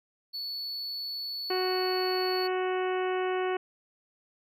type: tone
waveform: triangle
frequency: 4434 Hz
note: C#8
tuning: in tune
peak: -32 dBFS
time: 0.33-2.48 s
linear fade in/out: 20 ms
type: harmonic tone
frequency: 370 Hz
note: F#4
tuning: in tune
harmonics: 1 / 2 / 3 / 4 / 5 / 6 / 7 / 8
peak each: -28 / -34 / -38 / -40 / -42 / -44 / -45 / -46 dBFS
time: 1.5-3.57 s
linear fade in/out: 5 ms
effects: none

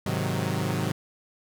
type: chord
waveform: sawtooth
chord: Ab dominant seventh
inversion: none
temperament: equal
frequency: 103.83 / 130.81 / 155.56 / 185 Hz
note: Ab2 / C3 / Eb3 / Gb3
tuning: 0 / 0 / 0 / 0 cents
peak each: -27 dBFS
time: 0.06-0.92 s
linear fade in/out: 5 ms
effects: none

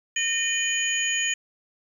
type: tone cluster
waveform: sine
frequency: 1836 / 2449 / 3032 / 6790 Hz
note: A#6 / D#7 / F#7 / G#8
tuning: -27 / -28 / +42 / +37 cents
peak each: -28 dBFS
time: 0.16-1.34 s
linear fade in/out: 5 ms
effects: 9-bit

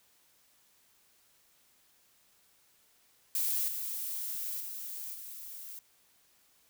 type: noise with level steps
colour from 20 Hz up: violet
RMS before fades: -31 / -37 / -41 / -45 dBFS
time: 3.35-5.79 s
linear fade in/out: 2 ms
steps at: 3.68 / 4.6 / 5.14 s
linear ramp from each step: 5 ms
effects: white hiss -67 dBFS RMS until 6.69 s

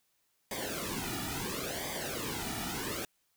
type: noise with flanger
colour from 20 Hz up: pink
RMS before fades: -37 dBFS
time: 0.51-3.05 s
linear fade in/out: 2 ms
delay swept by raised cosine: 0.72 to 1.92 ms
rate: 0.73 Hz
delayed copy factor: -0.85
effects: white hiss -75 dBFS RMS until 3.36 s

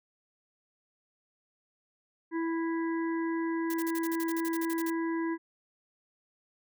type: harmonic tone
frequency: 329.9 Hz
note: E4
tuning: 1 cent sharp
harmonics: 1 / 3 / 5 / 6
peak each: -29 / -39 / -43 / -45 dBFS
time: 2.31-5.38 s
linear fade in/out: 50 ms
type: noise bursts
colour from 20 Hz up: blue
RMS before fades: -40 dBFS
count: 15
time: 3.7-4.901 s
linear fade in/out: 2 ms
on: 39 ms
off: 44 ms
effects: none

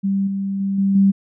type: tone with level steps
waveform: sine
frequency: 196 Hz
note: G3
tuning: in tune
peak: -16 / -20 / -18 / -14 / -10 dBFS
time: 0.03-1.12 s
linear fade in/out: 20 ms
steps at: 0.27 / 0.6 / 0.78 / 0.95 s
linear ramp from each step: 5 ms
effects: none

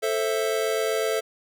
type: chord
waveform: square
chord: A minor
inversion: none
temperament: just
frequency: 440 / 528 / 660 Hz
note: A4 / C5 / E5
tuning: 0 / +16 / +2 cents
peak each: -26 / -30 / -29 dBFS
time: 0.02-1.21 s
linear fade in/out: 20 ms
effects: none

